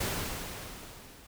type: noise with level ramp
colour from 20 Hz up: pink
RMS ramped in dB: -31 to -54 dBFS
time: 0-1.27 s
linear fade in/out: 10 ms
effects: none